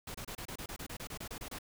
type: noise bursts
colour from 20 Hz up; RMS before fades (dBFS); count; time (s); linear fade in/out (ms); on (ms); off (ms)
pink; -43; 15; 0.07-1.587; 5; 75; 28
effects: none